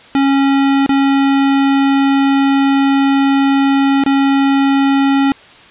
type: tone with dropouts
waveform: square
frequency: 274.8 Hz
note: C#4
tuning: 15 cents flat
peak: -10 dBFS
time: 0.15-5.32 s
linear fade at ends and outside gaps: 1 ms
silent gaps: 0.863-0.892 / 4.038-4.062 s
effects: white hiss -40 dBFS RMS until 5.7 s + resampled to 8000 Hz